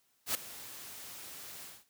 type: noise with ADSR envelope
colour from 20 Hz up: white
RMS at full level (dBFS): -30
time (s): 0.26-1.85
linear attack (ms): 88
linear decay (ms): 5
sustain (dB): -17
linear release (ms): 210
effects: white hiss -73 dBFS RMS until 1.89 s + high-pass 60 Hz 12 dB/octave